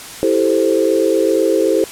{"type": "chord", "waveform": "sine", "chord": "A minor seventh", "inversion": "second", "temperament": "equal", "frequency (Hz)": [329.6, 392, 440, 523.3], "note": ["E4", "G4", "A4", "C5"], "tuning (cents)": [0, 0, 0, 0], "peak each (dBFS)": -17, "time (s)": [0.23, 1.84], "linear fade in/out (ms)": 0, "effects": ["white hiss -32 dBFS RMS until 1.91 s", "low-pass 11000 Hz 12 dB/octave"]}